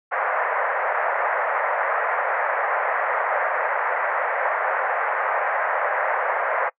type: band-pass noise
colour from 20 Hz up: pink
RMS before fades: -23 dBFS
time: 0.11-6.7 s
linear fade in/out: 20 ms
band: 530 to 2000 Hz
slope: 48 dB/octave
effects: noise-tail reverb RT60 0.1 s tail -24 dB re dry